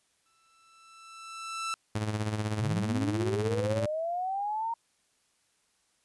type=tone with exponential growth; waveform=sawtooth; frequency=1328 Hz; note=E6; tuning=12 cents sharp; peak=-26 dBFS; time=0.26-1.74 s; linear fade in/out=0 ms; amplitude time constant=320 ms
type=tone with tremolo; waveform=sawtooth; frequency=106.8 Hz; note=G#2; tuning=49 cents sharp; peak=-23 dBFS; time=1.95-3.86 s; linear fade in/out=5 ms; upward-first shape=sine; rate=16 Hz; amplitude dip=60%
type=linear sweep; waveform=sine; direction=up; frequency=108.5 to 932.3 Hz; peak=-29 dBFS; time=2.59-4.74 s; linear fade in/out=5 ms
effects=white hiss -71 dBFS RMS until 6.04 s + resampled to 24000 Hz